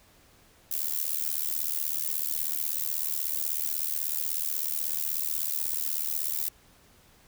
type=noise with amplitude modulation; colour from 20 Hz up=violet; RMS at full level=-26 dBFS; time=0.71-6.49 s; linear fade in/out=5 ms; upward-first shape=sine; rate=76.3 Hz; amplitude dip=100%; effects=pink hiss -59 dBFS RMS until 7.27 s